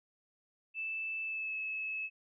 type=tone with pitch glide; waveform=sine; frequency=2637 to 2593 Hz; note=E7 to E7; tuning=0 to -29 cents; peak=-35 dBFS; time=0.74-2.1 s; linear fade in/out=50 ms; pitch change=-29 cents; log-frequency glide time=1.23-1.56 s; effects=none